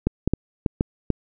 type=clicks; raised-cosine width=3 ms; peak=-6 dBFS; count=6; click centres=0.07 / 0.276 / 0.336 / 0.662 / 0.809 / 1.103 s; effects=none